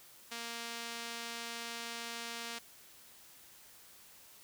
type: tone with band-pass filter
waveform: sawtooth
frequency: 233.1 Hz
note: A#3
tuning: in tune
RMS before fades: -43 dBFS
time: 0.31-2.59 s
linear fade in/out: 10 ms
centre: 4400 Hz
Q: 0.63
effects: white hiss -58 dBFS RMS until 4.43 s